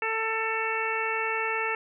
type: harmonic tone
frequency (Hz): 445.2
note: A4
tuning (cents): +20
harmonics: 1 / 2 / 3 / 4 / 5 / 6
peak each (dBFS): -33 / -33 / -33 / -33 / -33 / -33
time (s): 0.02-1.75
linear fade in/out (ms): 2
effects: none